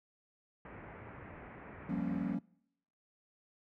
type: low-pass noise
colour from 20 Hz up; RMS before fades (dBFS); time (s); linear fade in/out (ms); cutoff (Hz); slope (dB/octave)
pink; -49; 0.65-2.35; 2; 2300; 48
type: chord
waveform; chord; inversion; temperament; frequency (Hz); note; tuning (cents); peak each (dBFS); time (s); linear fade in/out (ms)
triangle; G half-diminished seventh; third; equal; 174.61 / 196 / 233.1 / 277.2; F3 / G3 / Bb3 / Db4; 0 / 0 / 0 / 0; -37; 1.89-2.39; 5
effects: noise-tail reverb RT60 0.8 s tail -26 dB re dry + high-pass 60 Hz 12 dB/octave